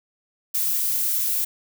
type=noise; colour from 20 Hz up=violet; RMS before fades=-23 dBFS; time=0.54-1.45 s; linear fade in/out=10 ms; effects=none